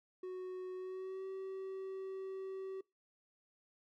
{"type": "tone with pitch glide", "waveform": "triangle", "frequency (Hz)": [369.2, 382.7], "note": ["F#4", "G4"], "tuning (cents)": [-4, -42], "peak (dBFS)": -39, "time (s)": [0.23, 2.81], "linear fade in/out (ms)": 5, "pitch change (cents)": 62, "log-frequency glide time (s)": [0.75, 1.26], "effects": ["noise-tail reverb RT60 0.2 s tail -23 dB re dry"]}